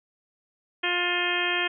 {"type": "harmonic tone with a mistuned harmonic", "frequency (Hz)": 353.2, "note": "F4", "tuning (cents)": 20, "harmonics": [1, 2, 3, 4, 5, 6, 7, 8, 9], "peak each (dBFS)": [-32, -34, -35, -34, -29, -33, -30, -35, -31], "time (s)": [0.83, 1.68], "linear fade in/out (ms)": 10, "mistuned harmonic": 7, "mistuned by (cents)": 31, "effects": []}